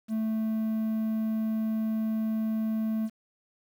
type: tone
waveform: triangle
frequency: 220 Hz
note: A3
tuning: in tune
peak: -24 dBFS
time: 0.08-3.1 s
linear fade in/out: 50 ms
effects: 9-bit